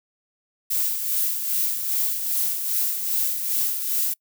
violet noise with tremolo, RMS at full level -22 dBFS, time 0.7-4.14 s, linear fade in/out 10 ms, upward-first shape sine, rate 2.5 Hz, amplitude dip 50%, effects noise-tail reverb RT60 0.1 s tail -25 dB re dry

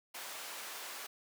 pink high-pass noise, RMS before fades -45 dBFS, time 0.14-1.07 s, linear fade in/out 10 ms, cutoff 750 Hz, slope 12 dB/octave, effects none

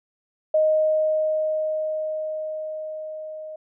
sine tone with level ramp, 622.3 Hz, D#5, in tune, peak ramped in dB -15 to -33 dBFS, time 0.54-3.56 s, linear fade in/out 5 ms, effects none

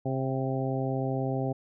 harmonic tone with a mistuned harmonic, 132.8 Hz, C3, 26 cents sharp, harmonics 1 / 2 / 3 / 4 / 5 / 6, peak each -30 / -33 / -35 / -36 / -37 / -38 dBFS, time 0.05-1.53 s, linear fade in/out 10 ms, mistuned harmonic 6, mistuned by -29 cents, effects none

